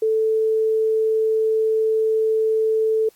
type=tone; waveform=sine; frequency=440 Hz; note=A4; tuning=in tune; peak=-16 dBFS; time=0.02-3.09 s; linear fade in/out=5 ms; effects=white hiss -57 dBFS RMS until 3.15 s + AAC 64 kbps